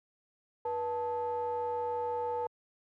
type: ring-modulated tone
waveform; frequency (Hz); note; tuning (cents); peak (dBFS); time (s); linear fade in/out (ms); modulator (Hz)
triangle; 196; G3; 0; -26; 0.65-2.47; 5; 681
effects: high-pass 100 Hz 12 dB/octave